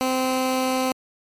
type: tone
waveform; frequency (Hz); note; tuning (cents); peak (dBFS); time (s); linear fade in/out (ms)
15% pulse; 259; C4; -17; -14; 0.01-0.92; 0
effects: MP3 64 kbps